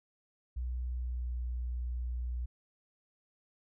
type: tone with pitch glide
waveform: sine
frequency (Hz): 61.7 to 60.85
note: B1 to B1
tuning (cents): -1 to -25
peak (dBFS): -33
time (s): 0.56-2.46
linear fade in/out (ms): 10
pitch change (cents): -24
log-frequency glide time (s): 0.94-1.35
effects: none